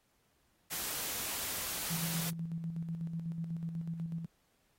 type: noise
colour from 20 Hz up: white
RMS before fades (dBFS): -38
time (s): 0.7-2.31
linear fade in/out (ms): 20
type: tone with tremolo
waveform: sine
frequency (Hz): 165.7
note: E3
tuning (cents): +9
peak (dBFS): -34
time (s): 1.9-4.26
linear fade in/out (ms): 10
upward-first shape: square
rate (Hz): 8.1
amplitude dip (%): 45
effects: pink hiss -74 dBFS RMS until 4.78 s + AAC 48 kbps